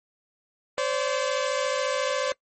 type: tone pair together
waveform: sawtooth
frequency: 520 / 574.1 Hz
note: C5 / D5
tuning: -11 / -39 cents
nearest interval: major second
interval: 172 cents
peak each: -23 / -23 dBFS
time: 0.78-2.32 s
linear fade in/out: 0 ms
effects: noise-tail reverb RT60 0.1 s tail -23 dB re dry + MP3 32 kbps